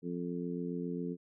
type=harmonic tone; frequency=87.31 Hz; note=F2; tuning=in tune; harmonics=2 / 3 / 4 / 5; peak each=-38 / -39 / -43 / -42 dBFS; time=0.02-1.17 s; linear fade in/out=50 ms; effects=none